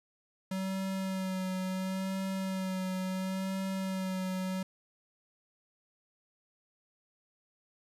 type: tone with vibrato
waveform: square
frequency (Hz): 189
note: F#3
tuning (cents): +37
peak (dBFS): -33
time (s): 0.51-4.63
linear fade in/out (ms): 5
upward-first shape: sine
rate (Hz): 0.72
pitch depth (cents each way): 24
effects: resampled to 32000 Hz + 10-bit